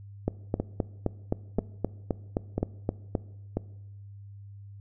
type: two click trains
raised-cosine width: 2 ms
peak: -12 / -14 dBFS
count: 12 / 4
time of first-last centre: 0.28-3.152 / 0.6-3.57 s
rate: 3.83 / 1.01 Hz
effects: noise-tail reverb RT60 1.0 s tail -20 dB re dry + added 100 Hz sine -43 dBFS peak until 4.8 s